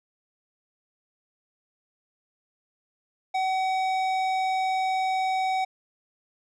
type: tone with tanh clipping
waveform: sine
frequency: 756 Hz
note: F#5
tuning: 37 cents sharp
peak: -25 dBFS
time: 3.34-5.65 s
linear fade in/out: 10 ms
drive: 14 dB
effects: none